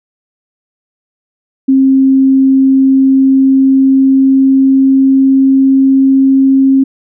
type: tone with pitch glide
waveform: sine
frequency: 267.1 to 268.6 Hz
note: C4 to C4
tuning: +36 to +46 cents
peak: -4 dBFS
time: 1.68-6.84 s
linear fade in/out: 10 ms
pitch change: +10 cents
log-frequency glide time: 2.59-6.33 s
effects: none